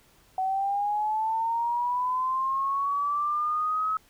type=linear sweep; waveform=sine; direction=up; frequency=750 to 1288 Hz; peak=-24 dBFS; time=0.38-3.97 s; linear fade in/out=2 ms; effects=pink hiss -60 dBFS RMS until 4.09 s